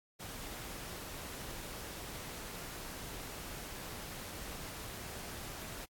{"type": "noise", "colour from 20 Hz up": "pink", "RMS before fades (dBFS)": -45, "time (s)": [0.19, 5.86], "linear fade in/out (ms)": 20, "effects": ["AAC 64 kbps"]}